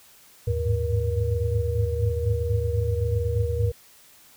sine tone cluster, 78.2 / 99.3 / 103.7 / 107.5 / 475.2 Hz, D#2 / G2 / G#2 / A2 / A#4, +9 / +23 / -2 / -40 / +33 cents, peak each -26 / -29 / -29 / -28 / -28 dBFS, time 0.47-3.72 s, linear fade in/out 10 ms, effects white hiss -53 dBFS RMS until 4.36 s

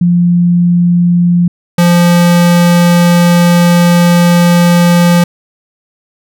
sine / square tone pair in turn, 174.61 / 173.72 Hz, F3 / F3, 0 / -9 cents, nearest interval unison, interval 9 cents, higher first, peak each -5 dBFS, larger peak neither, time 0.01-1.48 / 1.78-5.24 s, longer second, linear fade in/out 5 ms, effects none

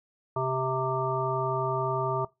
harmonic tone, 130.81 Hz, C3, in tune, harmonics 1 / 3 / 5 / 7 / 9, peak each -32 / -32 / -32 / -32 / -32 dBFS, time 0.36-2.25 s, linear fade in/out 5 ms, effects noise-tail reverb RT60 0.2 s tail -20 dB re dry

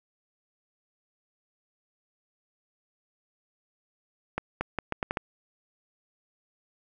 accelerating click train, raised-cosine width 0.5 ms, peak -13 dBFS, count 7, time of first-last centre 4.38-5.172 s, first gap 230 ms, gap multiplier 0.77, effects none

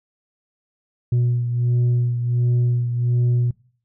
sine beating tone pair, 121.2 / 122.6 Hz, B2 / B2, -32 / -12 cents, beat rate 1.4 Hz, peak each -15 / -22 dBFS, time 1.12-3.51 s, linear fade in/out 5 ms, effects noise-tail reverb RT60 0.5 s tail -24 dB re dry + tanh soft clip ceiling -14 dBFS

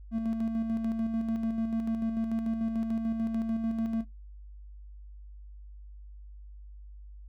triangle tone with tremolo, 225.4 Hz, A3, 42 cents sharp, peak -24 dBFS, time 0.11-4.05 s, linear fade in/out 50 ms, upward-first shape square, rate 6.8 Hz, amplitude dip 40%, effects noise-tail reverb RT60 0.2 s tail -26 dB re dry + added 50 Hz sine -44 dBFS peak until 7.28 s

